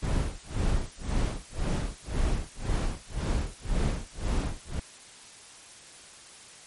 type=noise with tremolo; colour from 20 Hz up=brown; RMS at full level=-25 dBFS; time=0.02-4.8 s; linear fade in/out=10 ms; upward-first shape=sine; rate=1.9 Hz; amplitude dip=100%; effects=white hiss -49 dBFS RMS until 6.66 s + MP3 48 kbps